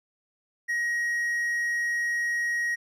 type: tone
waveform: triangle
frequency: 1890 Hz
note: A#6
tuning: 23 cents sharp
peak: -23 dBFS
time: 0.68-2.76 s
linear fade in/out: 20 ms
effects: none